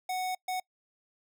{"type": "tone bursts at uneven times", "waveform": "square", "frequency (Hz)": 740, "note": "F#5", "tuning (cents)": 0, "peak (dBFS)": -31, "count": 2, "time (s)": [[0.09, 0.35], [0.48, 0.6]], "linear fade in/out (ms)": 5, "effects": ["noise-tail reverb RT60 0.1 s tail -25 dB re dry"]}